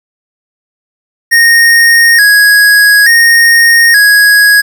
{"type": "tone with vibrato", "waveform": "square", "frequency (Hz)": 1755, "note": "A6", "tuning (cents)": -5, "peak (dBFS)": -3, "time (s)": [1.31, 4.62], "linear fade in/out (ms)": 20, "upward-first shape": "square", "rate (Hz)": 0.57, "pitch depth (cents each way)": 95, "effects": ["7-bit"]}